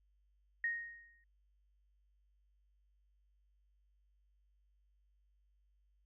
sine tone with exponential decay, 1864.7 Hz, A#6, in tune, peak -31 dBFS, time 0.64-1.24 s, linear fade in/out 2 ms, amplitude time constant 130 ms, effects added 50 Hz sine -70 dBFS peak until 6.05 s

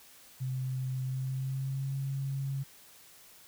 sine tone with pitch glide, 129.9 to 136.44 Hz, C3 to C#3, -12 to -27 cents, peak -31 dBFS, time 0.4-2.64 s, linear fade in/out 20 ms, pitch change +85 cents, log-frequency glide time 1.03-1.98 s, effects white hiss -56 dBFS RMS until 3.47 s

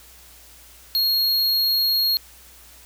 square tone, 4282 Hz, C8, 39 cents sharp, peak -18 dBFS, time 0.95-2.17 s, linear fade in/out 0 ms, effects added 60 Hz sine -52 dBFS peak until 2.85 s + white hiss -48 dBFS RMS until 2.85 s

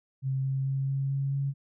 sine tone with pitch steps, 133.5 / 134.51 / 135.52 / 136.54 / 137.57 / 138.61 Hz, C3 / C3 / C#3 / C#3 / C#3 / C#3, +35 / +48 / -39 / -26 / -13 / 0 cents, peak -26 dBFS, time 0.22-1.54 s, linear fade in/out 50 ms, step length 220 ms, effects none

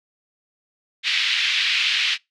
pink band-pass noise, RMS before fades -21 dBFS, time 1.03-2.18 s, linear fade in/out 50 ms, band 2200 to 3900 Hz, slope 24 dB/octave, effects noise-tail reverb RT60 0.2 s tail -25 dB re dry

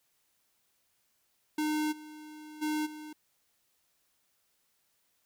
square tone with level steps, 305.2 Hz, D#4, 33 cents flat, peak -29 / -46 / -30 / -43 dBFS, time 1.58-3.13 s, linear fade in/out 5 ms, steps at 1.91 / 2.61 / 2.85 s, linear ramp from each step 20 ms, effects white hiss -74 dBFS RMS until 5.25 s

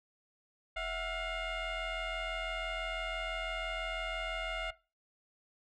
sine tone with frequency modulation, 740 Hz, F#5, in tune, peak -32 dBFS, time 0.76-4.71 s, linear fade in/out 10 ms, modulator 697 Hz, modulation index 3, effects noise-tail reverb RT60 0.3 s tail -20 dB re dry + tanh soft clip ceiling -33 dBFS

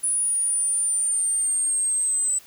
sine linear sweep, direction down, 9830 to 8000 Hz, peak -20 dBFS, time 0.03-2.39 s, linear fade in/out 10 ms, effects white hiss -50 dBFS RMS until 2.46 s

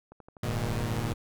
click train, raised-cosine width 1 ms, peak -34 dBFS, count 7, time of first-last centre 0.12-0.616 s, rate 12.1 Hz
sawtooth chord, Ab suspended second, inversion none, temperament equal with one note detuned, 103.83 / 118.3 / 155.56 Hz, Ab2 / Bb2 / Eb3, 0 / +26 / 0 cents, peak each -29 / -28 / -32 dBFS, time 0.43-1.13 s, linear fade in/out 5 ms
brown noise, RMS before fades -38 dBFS, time 0.43-1.14 s, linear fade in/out 5 ms
effects none

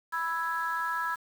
sine chord, E major, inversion second, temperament equal, 987.8 / 1318.5 / 1661.2 Hz, B5 / E6 / G#6, 0 / 0 / 0 cents, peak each -32 dBFS, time 0.12-1.16 s, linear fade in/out 20 ms, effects tanh soft clip ceiling -21 dBFS + 8-bit

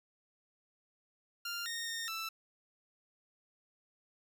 15% pulse tone with pitch steps, 1396 / 1848 / 1836 / 1326 Hz, F6 / A#6 / A#6 / E6, -1 / -16 / -27 / +10 cents, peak -31 dBFS, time 1.45-2.29 s, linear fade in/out 5 ms, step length 210 ms, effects none

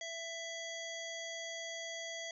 harmonic tone, 664 Hz, E5, 12 cents sharp, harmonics 1 / 3 / 5 / 7 / 9 / 10, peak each -46 / -45 / -47 / -53 / -51 / -51 dBFS, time 0.01-2.31 s, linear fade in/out 2 ms, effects none

